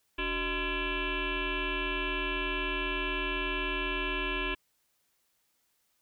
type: tone with frequency modulation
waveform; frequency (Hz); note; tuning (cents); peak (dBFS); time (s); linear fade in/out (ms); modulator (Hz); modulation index
sine; 1361; F6; -45; -29; 0.18-4.55; 10; 330; 5.1
effects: white hiss -74 dBFS RMS until 6.01 s